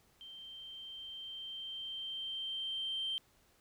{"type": "tone with level ramp", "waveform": "sine", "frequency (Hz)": 3136, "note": "G7", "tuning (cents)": 0, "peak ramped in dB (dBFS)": [-48, -33], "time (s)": [0.21, 3.18], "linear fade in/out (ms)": 0, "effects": ["tanh soft clip ceiling -30 dBFS", "pink hiss -69 dBFS RMS until 3.6 s"]}